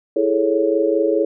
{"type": "chord", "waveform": "sine", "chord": "A major seventh", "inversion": "second", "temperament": "equal", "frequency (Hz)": [329.6, 415.3, 440, 554.4], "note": ["E4", "G#4", "A4", "C#5"], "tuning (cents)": [0, 0, 0, 0], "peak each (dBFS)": -20, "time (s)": [0.16, 1.25], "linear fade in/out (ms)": 5, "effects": []}